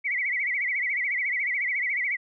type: tone with vibrato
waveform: sine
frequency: 2112 Hz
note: C7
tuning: 16 cents sharp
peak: -24 dBFS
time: 0.04-2.17 s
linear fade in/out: 20 ms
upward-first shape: sine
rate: 14 Hz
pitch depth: 150 cents each way
effects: none